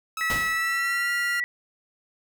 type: tone with pitch glide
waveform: sawtooth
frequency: 1296 to 1397.1 Hz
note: E6 to F6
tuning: -30 to 0 cents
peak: -25 dBFS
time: 0.17-1.4 s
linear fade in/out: 2 ms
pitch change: +130 cents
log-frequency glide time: 0.46-1.11 s
type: tone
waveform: sine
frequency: 1946 Hz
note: B6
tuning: 26 cents flat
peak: -24 dBFS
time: 0.21-1.44 s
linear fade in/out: 0 ms
type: noise with exponential decay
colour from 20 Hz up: pink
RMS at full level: -28 dBFS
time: 0.3-0.74 s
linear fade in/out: 0 ms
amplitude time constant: 94 ms
effects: none